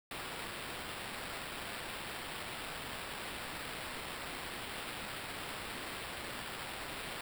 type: noise with sample-and-hold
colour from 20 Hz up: white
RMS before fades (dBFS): -43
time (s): 0.11-7.21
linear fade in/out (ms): 2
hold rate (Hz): 6300
effects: none